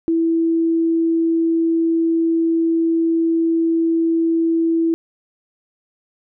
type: tone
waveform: sine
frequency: 329.6 Hz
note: E4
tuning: in tune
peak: -14 dBFS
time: 0.08-4.94 s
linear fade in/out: 0 ms
effects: none